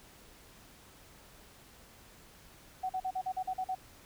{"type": "tone bursts", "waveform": "sine", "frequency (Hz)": 750, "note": "F#5", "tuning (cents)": 23, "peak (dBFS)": -31, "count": 9, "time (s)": [2.83, 3.751], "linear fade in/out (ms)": 10, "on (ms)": 65, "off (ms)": 42, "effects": ["pink hiss -57 dBFS RMS until 4.05 s"]}